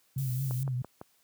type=tone with vibrato; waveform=sine; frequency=130 Hz; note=C3; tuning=11 cents flat; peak=-28 dBFS; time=0.16-0.82 s; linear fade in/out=5 ms; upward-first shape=triangle; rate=4.6 Hz; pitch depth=110 cents each way
type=noise; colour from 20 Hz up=violet; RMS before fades=-43 dBFS; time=0.18-0.63 s; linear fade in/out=0 ms
type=click train; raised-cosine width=1 ms; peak=-27 dBFS; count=4; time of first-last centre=0.51-1.014 s; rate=5.95 Hz
effects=white hiss -68 dBFS RMS until 1.23 s + high-pass 80 Hz 12 dB/octave